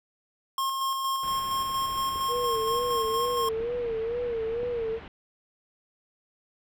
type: tone with tremolo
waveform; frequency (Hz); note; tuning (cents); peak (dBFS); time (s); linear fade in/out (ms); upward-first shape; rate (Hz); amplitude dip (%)
square; 1073; C6; +43; -26; 0.58-3.49; 2; square; 4.3; 30
type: low-pass noise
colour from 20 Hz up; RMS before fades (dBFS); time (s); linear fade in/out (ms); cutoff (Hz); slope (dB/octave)
pink; -44; 1.23-5.08; 2; 3000; 24
type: clicks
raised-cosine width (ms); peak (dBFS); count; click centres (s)
2; -28; 3; 2.159 / 3.604 / 4.632
type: tone with vibrato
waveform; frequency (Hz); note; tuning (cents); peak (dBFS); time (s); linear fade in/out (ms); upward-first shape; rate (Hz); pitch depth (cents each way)
sine; 466.2; A#4; 0; -27; 2.28-5; 50; sine; 2.2; 82
effects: none